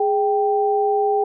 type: tone pair together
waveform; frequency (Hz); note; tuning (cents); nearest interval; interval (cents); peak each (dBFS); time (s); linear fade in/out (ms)
sine; 415.3 / 784; G#4 / G5; 0 / 0; major seventh; 1100; -18 / -19; 0-1.24; 5
effects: none